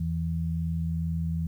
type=tone pair together; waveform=sine; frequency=82.41 / 164.81 Hz; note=E2 / E3; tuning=0 / 0 cents; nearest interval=octave; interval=1200 cents; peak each=-30 / -28 dBFS; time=0-1.47 s; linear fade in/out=5 ms; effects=10-bit